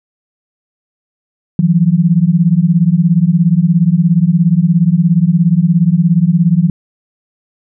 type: beating tone pair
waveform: sine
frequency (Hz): 162.3 / 179.3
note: E3 / F3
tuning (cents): -27 / +46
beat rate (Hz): 17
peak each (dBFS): -10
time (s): 1.59-6.7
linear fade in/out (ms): 2
effects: none